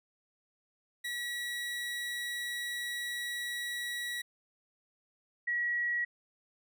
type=tone pair in turn; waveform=30% pulse / sine; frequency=1929 / 1918.3 Hz; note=B6 / A#6; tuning=-41 / +49 cents; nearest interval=unison; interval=10 cents; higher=first; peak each=-32 / -29 dBFS; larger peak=second; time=1.04-4.22 / 5.47-6.05 s; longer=first; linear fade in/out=10 ms; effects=none